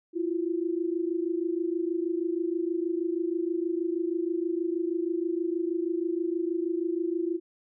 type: tone pair together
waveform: sine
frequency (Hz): 332.4 / 358.7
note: E4 / F4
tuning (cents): +15 / +46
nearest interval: minor second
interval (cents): 131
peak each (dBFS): -28 / -30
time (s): 0.13-7.4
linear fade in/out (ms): 50
effects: none